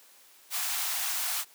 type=high-pass noise; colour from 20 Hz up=white; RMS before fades=-31 dBFS; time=0.5-1.45 s; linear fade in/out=50 ms; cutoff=660 Hz; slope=96 dB/octave; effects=white hiss -57 dBFS RMS until 1.54 s + high-pass 300 Hz 12 dB/octave